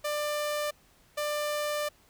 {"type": "tone pair in turn", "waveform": "sawtooth", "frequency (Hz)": [594, 594], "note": ["D5", "D5"], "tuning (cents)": [20, 20], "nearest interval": "unison", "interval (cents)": 0, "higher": "neither", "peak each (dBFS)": -25, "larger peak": "neither", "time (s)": [[0.04, 0.71], [1.17, 1.89]], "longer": "second", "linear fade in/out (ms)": 10, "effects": ["pink hiss -62 dBFS RMS until 2.09 s"]}